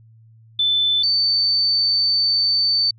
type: tone pair in turn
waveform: sine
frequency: 3520 / 4549 Hz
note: A7 / C#8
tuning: 0 / +44 cents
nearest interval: major third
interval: 444 cents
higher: second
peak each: -15 dBFS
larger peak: neither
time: 0.59-1.03 / 1.03-2.91 s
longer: second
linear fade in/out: 5 ms
effects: added 112 Hz sine -46 dBFS peak until 2.98 s